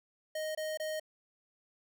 square tone bursts, 622.3 Hz, D#5, in tune, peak -35 dBFS, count 3, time 0.35-0.998 s, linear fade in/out 5 ms, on 200 ms, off 24 ms, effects none

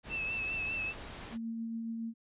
pink noise, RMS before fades -45 dBFS, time 0.03-1.38 s, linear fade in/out 50 ms
sine tone with vibrato, 2626 Hz, E7, 7 cents flat, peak -33 dBFS, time 0.09-0.94 s, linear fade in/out 50 ms, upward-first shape sine, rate 5 Hz, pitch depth 34 cents each way
sine tone with tremolo, 227.8 Hz, A#3, 40 cents flat, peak -34 dBFS, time 1.31-2.14 s, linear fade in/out 50 ms, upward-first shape triangle, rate 7.2 Hz, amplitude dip 25%
effects resampled to 8000 Hz

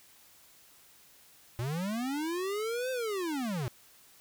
square linear two-way sweep, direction up then down, 112.7 to 523.3 to 112.7 Hz, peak -32 dBFS, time 1.59-3.68 s, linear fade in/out 0 ms, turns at 2.91 s, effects white hiss -59 dBFS RMS until 4.2 s

